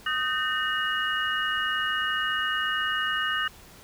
sine tone cluster, 1246 / 1537 / 1817 / 2886 Hz, D#6 / G6 / A#6 / F#7, +2 / -35 / -45 / -44 cents, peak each -30 dBFS, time 0.06-3.48 s, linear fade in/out 5 ms, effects pink hiss -50 dBFS RMS until 3.83 s

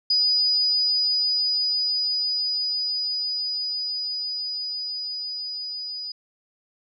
sine tone with level ramp, 4947 Hz, D#8, 11 cents flat, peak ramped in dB -17 to -30 dBFS, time 0.1-6.12 s, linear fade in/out 5 ms, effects none

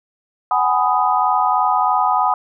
sine chord, G# minor seventh, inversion third, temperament just, 747.5 / 830.6 / 996.7 / 1245.9 Hz, F#5 / G#5 / B5 / D#6, +17 / 0 / +16 / +2 cents, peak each -19 dBFS, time 0.51-2.34 s, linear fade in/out 2 ms, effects none

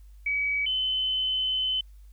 sine tone pair in turn, 2275 / 3043 Hz, C#7 / F#7, +44 / +48 cents, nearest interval perfect fourth, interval 504 cents, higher second, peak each -24 dBFS, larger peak neither, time 0.26-0.66 / 0.66-1.81 s, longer second, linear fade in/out 5 ms, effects added 50 Hz sine -46 dBFS peak until 2.12 s + white hiss -69 dBFS RMS until 2.12 s

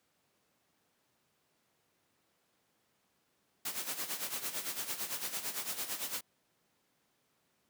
white noise with tremolo, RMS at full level -36 dBFS, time 3.65-6.21 s, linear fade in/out 5 ms, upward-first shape sine, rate 8.9 Hz, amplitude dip 70%, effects pink hiss -75 dBFS RMS until 7.69 s + high-pass 150 Hz 12 dB/octave

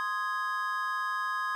triangle chord, Ab major, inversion first, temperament equal, 1046.5 / 1244.5 / 1661.2 Hz, C6 / Eb6 / Ab6, 0 / 0 / 0 cents, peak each -32 dBFS, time 0-1.55 s, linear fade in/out 0 ms, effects none

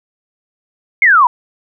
sine exponential sweep, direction down, 2223 to 932.3 Hz, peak -5 dBFS, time 1.02-1.27 s, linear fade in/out 2 ms, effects none

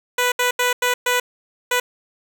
10% pulse tone bursts at uneven times, 493.9 Hz, B4, in tune, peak -8 dBFS, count 6, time 0.18-0.32 / 0.39-0.51 / 0.59-0.73 / 0.82-0.94 / 1.06-1.2 / 1.71-1.8 s, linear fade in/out 5 ms, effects none

